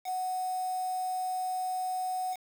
sine tone with quantisation, 740 Hz, F#5, in tune, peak -30 dBFS, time 0.04-2.37 s, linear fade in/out 50 ms, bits 7, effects none

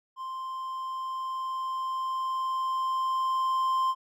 triangle tone with level ramp, 1046.5 Hz, C6, in tune, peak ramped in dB -32 to -21 dBFS, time 0.16-3.95 s, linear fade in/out 50 ms, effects none

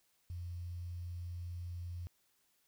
sine tone with quantisation, 87.5 Hz, F2, 4 cents sharp, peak -40 dBFS, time 0.3-2.07 s, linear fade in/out 0 ms, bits 11, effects white hiss -75 dBFS RMS until 2.67 s

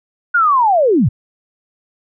sine linear sweep, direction down, 1465 to 87.3 Hz, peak -9 dBFS, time 0.34-1.09 s, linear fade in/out 10 ms, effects none

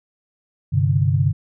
sine chord, G suspended fourth, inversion none, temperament just, 98 / 130.67 / 147 Hz, G2 / C3 / D3, 0 / -2 / +2 cents, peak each -19 dBFS, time 0.72-1.33 s, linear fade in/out 20 ms, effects none

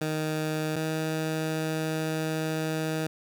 15% pulse tone pair in turn, 155.56 / 158.01 Hz, D#3 / D#3, 0 / +27 cents, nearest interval unison, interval 27 cents, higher second, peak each -21 dBFS, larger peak neither, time 0.01-0.76 / 0.76-3.07 s, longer second, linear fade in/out 5 ms, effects none

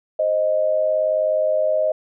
sine tone pair together, 523.3 / 622.3 Hz, C5 / D#5, 0 / 0 cents, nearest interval minor third, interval 300 cents, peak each -23 / -17 dBFS, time 0.19-1.92 s, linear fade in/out 5 ms, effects none

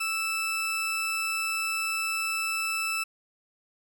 40% pulse tone pair together, 1318.5 / 2637 Hz, E6 / E7, 0 / 0 cents, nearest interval octave, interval 1200 cents, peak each -32 / -28 dBFS, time 0-3.04 s, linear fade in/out 10 ms, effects none

